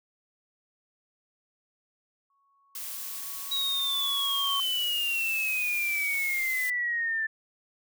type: tone with exponential growth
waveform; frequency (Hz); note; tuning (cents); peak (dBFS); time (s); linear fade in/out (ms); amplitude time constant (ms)
sine; 1108.7; C#6; 0; -29; 2.3-4.6; 2; 500
type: noise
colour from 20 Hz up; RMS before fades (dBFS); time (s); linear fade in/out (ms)
blue; -37; 2.75-6.7; 2
type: exponential sweep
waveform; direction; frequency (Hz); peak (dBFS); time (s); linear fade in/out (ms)
sine; down; 3862 to 1760; -26; 3.51-7.27; 10
effects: none